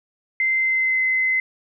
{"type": "tone with pitch glide", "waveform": "sine", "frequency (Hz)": [2077, 2051], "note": ["C7", "C7"], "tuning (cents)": [-13, -35], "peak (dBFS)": -17, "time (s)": [0.4, 1.4], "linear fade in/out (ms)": 2, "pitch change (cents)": -22, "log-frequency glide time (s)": [0.57, 1.01], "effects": []}